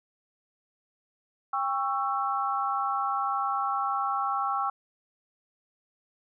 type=chord; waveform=sine; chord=C# diminished; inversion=second; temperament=just; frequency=798.3 / 1108.7 / 1330.5 Hz; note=G5 / C#6 / E6; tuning=+31 / 0 / +16 cents; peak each=-30 dBFS; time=1.53-4.7 s; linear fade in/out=5 ms; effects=none